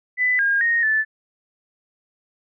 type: tone with pitch steps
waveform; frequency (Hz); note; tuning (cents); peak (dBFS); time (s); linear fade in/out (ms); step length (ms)
sine; 1998 / 1620 / 1861 / 1750; B6 / G#6 / A#6 / A6; +20 / -43 / -3 / -10; -16; 0.17-1.05; 50; 220
effects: none